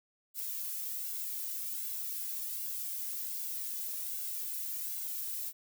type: noise with flanger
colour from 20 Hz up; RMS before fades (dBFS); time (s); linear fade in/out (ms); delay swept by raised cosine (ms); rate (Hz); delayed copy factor
violet; -38; 0.34-5.53; 50; 1.6 to 2.19; 1.3; -0.65
effects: none